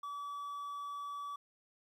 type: tone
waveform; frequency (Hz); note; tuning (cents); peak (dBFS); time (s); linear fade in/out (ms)
triangle; 1147; D6; -41; -38; 0.03-1.36; 5
effects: 12-bit